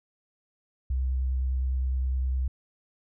sine tone with vibrato, 64.6 Hz, C2, 21 cents flat, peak -24 dBFS, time 0.9-2.48 s, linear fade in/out 5 ms, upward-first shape square, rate 9.8 Hz, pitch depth 12 cents each way, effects none

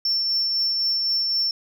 sine tone with tremolo, 5410 Hz, E8, 44 cents sharp, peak -17 dBFS, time 0.05-1.51 s, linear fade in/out 2 ms, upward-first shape triangle, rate 3.9 Hz, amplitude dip 35%, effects tanh soft clip ceiling -16 dBFS

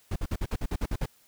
brown noise bursts, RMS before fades -28 dBFS, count 10, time 0.11-1.059 s, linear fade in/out 5 ms, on 49 ms, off 51 ms, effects white hiss -62 dBFS RMS until 1.27 s

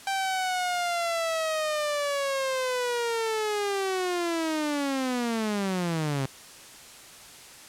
sawtooth linear sweep, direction down, 784 to 130.81 Hz, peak -22 dBFS, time 0.07-6.26 s, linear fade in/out 2 ms, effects white hiss -47 dBFS RMS until 7.68 s + low-pass 10000 Hz 12 dB/octave

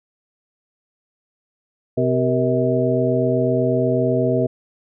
harmonic tone with a mistuned harmonic, 127.7 Hz, C3, 42 cents flat, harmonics 1 / 2 / 3 / 4 / 5, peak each -22 / -22 / -22 / -22 / -22 dBFS, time 1.97-4.47 s, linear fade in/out 10 ms, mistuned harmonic 4, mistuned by -140 cents, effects none

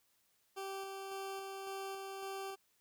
20% pulse tone with tremolo, 388.8 Hz, G4, 14 cents flat, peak -36 dBFS, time 0.56-2.56 s, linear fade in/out 20 ms, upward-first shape square, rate 1.8 Hz, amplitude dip 25%, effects white hiss -75 dBFS RMS until 2.8 s

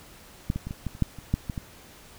clicks, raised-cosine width 5 ms, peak -12 / -17 / -21 / -21 / -17 / -29 / -9 / -27 / -10 / -17 / -19 dBFS, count 11, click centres 0.501 / 0.56 / 0.67 / 0.709 / 0.867 / 0.951 / 1.023 / 1.187 / 1.34 / 1.498 / 1.578 s, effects pink hiss -50 dBFS RMS until 2.18 s

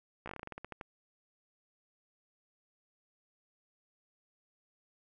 slowing click train, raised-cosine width 0.5 ms, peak -27 dBFS, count 14, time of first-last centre 0.26-0.812 s, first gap 15 ms, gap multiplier 1.16, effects none

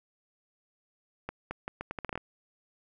accelerating click train, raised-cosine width 0.5 ms, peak -20 dBFS, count 11, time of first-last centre 1.29-2.176 s, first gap 220 ms, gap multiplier 0.77, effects none

